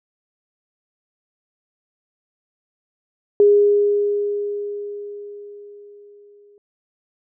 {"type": "tone with exponential decay", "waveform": "sine", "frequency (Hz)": 410, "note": "G#4", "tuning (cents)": -22, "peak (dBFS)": -8, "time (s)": [3.4, 6.58], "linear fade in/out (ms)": 1, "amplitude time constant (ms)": 690, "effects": []}